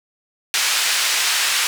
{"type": "band-pass noise", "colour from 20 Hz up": "pink", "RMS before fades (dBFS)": -19, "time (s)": [0.54, 1.67], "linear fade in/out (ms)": 0, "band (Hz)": [1800, 8900], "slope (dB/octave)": 12, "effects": []}